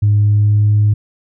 sine tone with pitch glide, 103.83 to 104.85 Hz, G#2 to G#2, 0 to +17 cents, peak -7 dBFS, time 0.02-0.94 s, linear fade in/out 10 ms, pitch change +17 cents, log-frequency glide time 0.19-0.73 s, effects tanh soft clip ceiling -5 dBFS

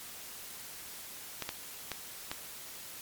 clicks, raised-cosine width 0.2 ms, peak -17 dBFS, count 4, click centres 1.423 / 1.491 / 1.917 / 2.315 s, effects white hiss -46 dBFS RMS until 3.01 s + MP3 96 kbps

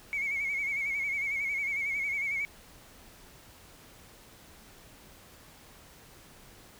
sine tone with vibrato, 2221 Hz, C#7, 3 cents sharp, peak -28 dBFS, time 0.13-2.45 s, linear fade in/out 0 ms, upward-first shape sine, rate 11 Hz, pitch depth 63 cents each way, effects tanh soft clip ceiling -24 dBFS + pink hiss -54 dBFS RMS until 6.79 s

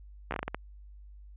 slowing click train, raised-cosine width 0.5 ms, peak -17 dBFS, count 8, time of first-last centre 0.31-0.546 s, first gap 13 ms, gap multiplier 1.31, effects added 50 Hz sine -47 dBFS peak until 1.36 s + resampled to 8000 Hz

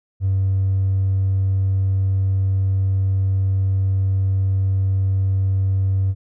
sine tone with hard clipping, 96.2 Hz, G2, 32 cents flat, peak -16 dBFS, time 0.2-6.15 s, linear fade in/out 50 ms, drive 1 dB, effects none

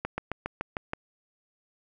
slowing click train, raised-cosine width 0.5 ms, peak -15 dBFS, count 7, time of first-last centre 0.05-0.934 s, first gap 130 ms, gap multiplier 1.05, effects none

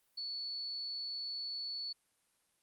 sine tone, 4435 Hz, C#8, in tune, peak -38 dBFS, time 0.17-1.93 s, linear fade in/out 10 ms, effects white hiss -75 dBFS RMS until 2.62 s + Opus 32 kbps

